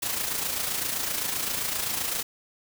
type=noise with amplitude modulation; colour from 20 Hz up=white; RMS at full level=-27 dBFS; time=0.02-2.23 s; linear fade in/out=10 ms; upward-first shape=sine; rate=27.7 Hz; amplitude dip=50%; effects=none